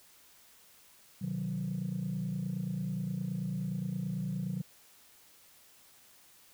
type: chord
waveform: sine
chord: C diminished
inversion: none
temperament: equal with one note detuned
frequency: 127.6 / 155.56 / 185 Hz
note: C3 / Eb3 / Gb3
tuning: -43 / 0 / 0 cents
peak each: -38 / -36 / -34 dBFS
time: 1.21-4.62 s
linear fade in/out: 10 ms
effects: tanh soft clip ceiling -27 dBFS + white hiss -60 dBFS RMS until 6.53 s